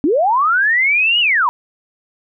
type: linear two-way sweep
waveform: sine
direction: up then down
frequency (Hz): 259.6 to 2960 to 909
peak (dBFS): -11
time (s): 0.04-1.49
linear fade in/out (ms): 0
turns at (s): 1.2
effects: none